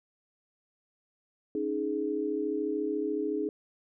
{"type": "chord", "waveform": "sine", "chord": "C# suspended second", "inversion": "none", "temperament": "equal with one note detuned", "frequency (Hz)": [277.2, 311.1, 418.4], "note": ["C#4", "D#4", "G#4"], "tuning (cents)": [0, 0, 13], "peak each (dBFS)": [-36, -32, -31], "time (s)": [1.55, 3.49], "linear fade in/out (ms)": 2, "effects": []}